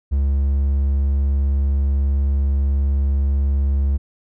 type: tone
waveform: triangle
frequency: 69.3 Hz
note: C#2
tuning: in tune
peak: -13 dBFS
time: 0.11-3.98 s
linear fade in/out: 20 ms
effects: none